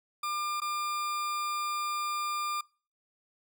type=tone with dropouts; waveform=40% pulse; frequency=1200 Hz; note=D6; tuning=37 cents sharp; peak=-30 dBFS; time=0.23-2.61 s; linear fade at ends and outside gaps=5 ms; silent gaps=0.603-0.617 s; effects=noise-tail reverb RT60 0.4 s tail -25 dB re dry